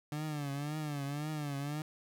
30% pulse tone with vibrato, 146.83 Hz, D3, in tune, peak -33 dBFS, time 0.12-1.82 s, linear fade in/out 2 ms, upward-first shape triangle, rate 1.9 Hz, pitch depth 110 cents each way, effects none

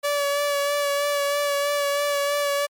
sawtooth tone with vibrato, 573 Hz, D5, 43 cents flat, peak -17 dBFS, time 0.03-2.67 s, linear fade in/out 20 ms, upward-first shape sine, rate 3.1 Hz, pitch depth 21 cents each way, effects MP3 96 kbps

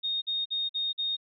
sine tone bursts, 3702 Hz, A#7, 13 cents flat, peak -27 dBFS, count 5, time 0.03-1.168 s, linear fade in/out 20 ms, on 190 ms, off 47 ms, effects none

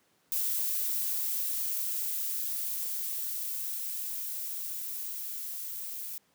violet noise with level ramp, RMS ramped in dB -30 to -39 dBFS, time 0.32-6.18 s, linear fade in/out 0 ms, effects pink hiss -69 dBFS RMS until 6.34 s + high-pass 150 Hz 12 dB/octave

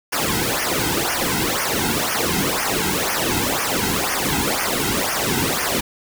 pink noise with flanger, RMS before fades -21 dBFS, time 0.12-5.81 s, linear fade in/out 10 ms, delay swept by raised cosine 0.25 to 1.75 ms, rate 2 Hz, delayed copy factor -0.9, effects none

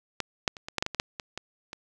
clicks, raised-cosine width 0.2 ms, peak -11 / -6 / -25 / -19 / -9 / -8 / -12 / -17 / -6 / -17 / -17 / -21 dBFS, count 12, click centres 0.203 / 0.478 / 0.568 / 0.685 / 0.783 / 0.825 / 0.864 / 0.947 / 0.999 / 1.198 / 1.376 / 1.731 s, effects none

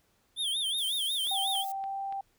square tone with vibrato, 3392 Hz, G#7, 36 cents sharp, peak -29 dBFS, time 0.36-1.65 s, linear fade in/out 50 ms, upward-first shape sine, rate 5.5 Hz, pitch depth 160 cents each way
violet noise, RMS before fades -44 dBFS, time 0.78-1.72 s, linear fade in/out 2 ms
click train, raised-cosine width 0.3 ms, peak -34 dBFS, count 4, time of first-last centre 1.27-2.125 s, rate 3.51 Hz
sine tone with pitch glide, 780 to 785.4 Hz, G5 to G5, -9 to +3 cents, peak -32 dBFS, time 1.31-2.21 s, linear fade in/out 5 ms, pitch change +12 cents, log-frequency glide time 1.82-2 s
effects pink hiss -70 dBFS RMS until 2.38 s

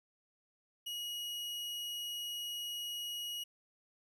40% pulse tone, 2900 Hz, F#7, 35 cents flat, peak -38 dBFS, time 0.86-3.44 s, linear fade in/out 10 ms, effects none

